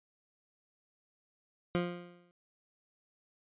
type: tone with exponential decay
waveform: 20% pulse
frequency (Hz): 175.5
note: F3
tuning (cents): +9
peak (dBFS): -22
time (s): 1.75-2.31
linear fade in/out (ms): 0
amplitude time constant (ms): 120
effects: resampled to 8000 Hz